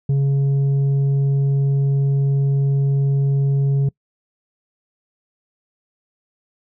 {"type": "tone with tanh clipping", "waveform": "sine", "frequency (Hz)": 138.59, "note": "C#3", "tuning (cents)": 0, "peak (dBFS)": -15, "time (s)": [0.09, 3.89], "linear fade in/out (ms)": 5, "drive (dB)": 4, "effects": ["noise-tail reverb RT60 0.1 s tail -25 dB re dry"]}